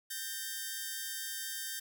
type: tone pair together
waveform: 5% pulse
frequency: 1574 / 1817.2 Hz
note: G6 / A#6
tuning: +7 / -45 cents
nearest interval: major second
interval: 248 cents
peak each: -29 / -30 dBFS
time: 0.1-1.8 s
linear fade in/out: 10 ms
effects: none